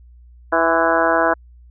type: harmonic tone with a mistuned harmonic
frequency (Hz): 164.81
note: E3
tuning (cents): 0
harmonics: 2 / 3 / 4 / 5 / 6 / 7 / 8 / 9 / 10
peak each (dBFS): -23 / -23 / -18 / -24 / -21 / -27 / -24 / -22 / -25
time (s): 0.52-1.34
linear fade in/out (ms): 10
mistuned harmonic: 6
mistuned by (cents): +37
effects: added 60 Hz sine -42 dBFS peak until 1.7 s